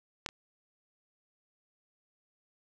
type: clicks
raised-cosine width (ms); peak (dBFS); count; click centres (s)
0.2; -14 / -27; 2; 0.262 / 0.289
effects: none